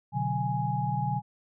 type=tone cluster; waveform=sine; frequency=125.8 / 146.6 / 184 / 831 Hz; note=B2 / D3 / F#3 / G#5; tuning=+32 / -3 / -9 / +1 cents; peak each=-31 / -32 / -35 / -30 dBFS; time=0.12-1.22 s; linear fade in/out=50 ms; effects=none